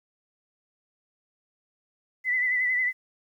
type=tone with vibrato; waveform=sine; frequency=2000 Hz; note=B6; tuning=21 cents sharp; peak=-22 dBFS; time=2.24-2.93 s; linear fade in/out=50 ms; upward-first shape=sine; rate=11 Hz; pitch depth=42 cents each way; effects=10-bit